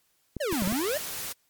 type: clicks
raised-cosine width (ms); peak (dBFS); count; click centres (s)
3; -20; 5; 0.367 / 0.527 / 0.622 / 0.675 / 0.724
type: exponential two-way sweep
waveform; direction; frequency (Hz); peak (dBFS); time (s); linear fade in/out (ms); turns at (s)
square; down then up; 641 to 174.61 to 641; -27; 0.4-0.98; 10; 0.65
type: noise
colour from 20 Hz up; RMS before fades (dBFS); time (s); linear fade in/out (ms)
white; -35; 0.51-1.33; 10
effects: white hiss -69 dBFS RMS until 1.49 s + MP3 96 kbps